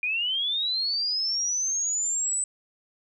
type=linear sweep; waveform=sine; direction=up; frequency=2400 to 8070 Hz; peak=-24 dBFS; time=0.03-2.44 s; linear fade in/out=2 ms; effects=11-bit